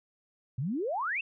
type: exponential sweep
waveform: sine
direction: up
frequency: 115.7 to 2781 Hz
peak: -29 dBFS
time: 0.58-1.21 s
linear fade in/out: 5 ms
effects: none